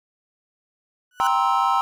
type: tone with exponential growth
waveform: 35% pulse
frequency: 1480 Hz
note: F#6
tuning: in tune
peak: -22 dBFS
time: 1.11-1.27 s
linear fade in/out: 2 ms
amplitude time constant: 33 ms
type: chord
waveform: triangle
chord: C dominant seventh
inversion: second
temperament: just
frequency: 784.9 / 941.9 / 1046.5 / 1308.1 Hz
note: G5 / Bb5 / C6 / E6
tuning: +2 / +18 / 0 / -14 cents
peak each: -21 dBFS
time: 1.2-1.81 s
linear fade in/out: 0 ms
effects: none